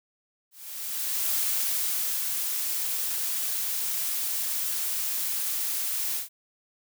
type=noise with ADSR envelope; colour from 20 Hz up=blue; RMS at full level=-26 dBFS; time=0.51-6.29 s; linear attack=840 ms; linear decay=890 ms; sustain=-3 dB; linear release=130 ms; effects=none